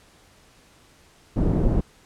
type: low-pass noise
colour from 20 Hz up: pink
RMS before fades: -20 dBFS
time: 1.36-1.81 s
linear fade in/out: 10 ms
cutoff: 360 Hz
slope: 12 dB/octave
effects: pink hiss -55 dBFS RMS until 2.05 s + low-pass 10000 Hz 12 dB/octave